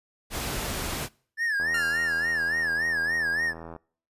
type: noise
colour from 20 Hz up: pink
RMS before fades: -31 dBFS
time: 0.3-1.09 s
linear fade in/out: 50 ms
type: tone with vibrato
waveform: triangle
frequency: 1739 Hz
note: A6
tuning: 21 cents flat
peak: -22 dBFS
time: 1.37-3.54 s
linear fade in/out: 50 ms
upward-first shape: sine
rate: 3.5 Hz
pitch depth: 130 cents each way
type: click train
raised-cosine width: 1 ms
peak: -26 dBFS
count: 179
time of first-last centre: 1.6-3.763 s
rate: 82.3 Hz
type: tone with exponential decay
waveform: sawtooth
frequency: 1396.9 Hz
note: F6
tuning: in tune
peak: -25 dBFS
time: 1.74-3.12 s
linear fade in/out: 5 ms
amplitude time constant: 300 ms
effects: noise-tail reverb RT60 0.5 s tail -25 dB re dry + resampled to 32000 Hz